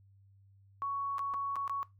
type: tone with dropouts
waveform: sine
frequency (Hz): 1115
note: C#6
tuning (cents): +10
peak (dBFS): -32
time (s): 0.82-1.83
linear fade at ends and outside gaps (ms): 0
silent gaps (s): 1.183-1.192 / 1.338-1.342 / 1.557-1.564 / 1.678-1.696
effects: noise-tail reverb RT60 0.2 s tail -19 dB re dry + added 98 Hz sine -59 dBFS peak until 1.99 s